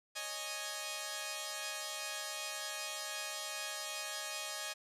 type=chord; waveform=5% pulse; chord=C# suspended second; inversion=none; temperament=equal; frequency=554.4 / 622.3 / 830.6 Hz; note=C#5 / D#5 / G#5; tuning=0 / 0 / 0 cents; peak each=-35 / -31 / -32 dBFS; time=0.15-4.74 s; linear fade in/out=20 ms; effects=resampled to 32000 Hz